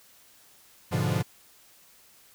45% pulse chord, G# diminished seventh, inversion none, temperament equal, 103.83 / 123.47 / 146.83 / 174.61 Hz, G#2 / B2 / D3 / F3, 0 / 0 / 0 / 0 cents, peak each -30 dBFS, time 0.91-1.23 s, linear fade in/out 20 ms, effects white hiss -57 dBFS RMS until 2.34 s

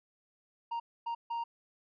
triangle tone bursts at uneven times, 932.3 Hz, A#5, in tune, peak -31 dBFS, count 3, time 0.71-0.8 / 1.06-1.15 / 1.3-1.44 s, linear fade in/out 10 ms, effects resampled to 11025 Hz

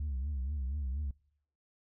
sine tone with vibrato, 69.1 Hz, C#2, 5 cents flat, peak -30 dBFS, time 0-1.11 s, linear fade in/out 5 ms, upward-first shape triangle, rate 4.2 Hz, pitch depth 180 cents each way, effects noise-tail reverb RT60 0.7 s tail -26 dB re dry + tanh soft clip ceiling -31 dBFS

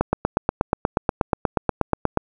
click train, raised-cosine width 1 ms, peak -3 dBFS, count 19, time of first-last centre 0.01-2.173 s, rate 8.32 Hz, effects none

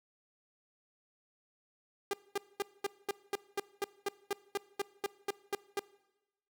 sawtooth tone bursts, 401.6 Hz, G4, 42 cents sharp, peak -27 dBFS, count 16, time 2.11-5.794 s, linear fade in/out 2 ms, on 24 ms, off 220 ms, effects noise-tail reverb RT60 1.0 s tail -21 dB re dry

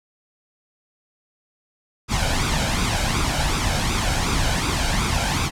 pink noise with flanger, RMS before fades -21 dBFS, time 2.08-5.51 s, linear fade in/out 50 ms, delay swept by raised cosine 0.82 to 1.33 ms, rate 2.7 Hz, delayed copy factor +0.6, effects low-pass 8000 Hz 12 dB/octave

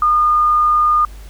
sine tone, 1218 Hz, D#6, 37 cents flat, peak -10 dBFS, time 0.02-1.05 s, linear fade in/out 2 ms, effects added 50 Hz sine -32 dBFS peak until 1.29 s + pink hiss -45 dBFS RMS until 1.29 s

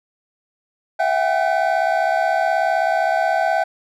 triangle tone cluster, 660 / 736 / 795 / 1521 Hz, E5 / F#5 / G5 / F#6, +2 / -9 / +24 / +47 cents, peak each -18 / -19 / -20 / -23 dBFS, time 0.99-3.64 s, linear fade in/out 10 ms, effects none

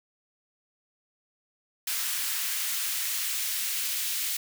white noise with high-pass filter sweep, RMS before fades -30 dBFS, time 1.87-4.37 s, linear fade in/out 5 ms, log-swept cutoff 1500 to 2300 Hz, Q 0.86, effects none

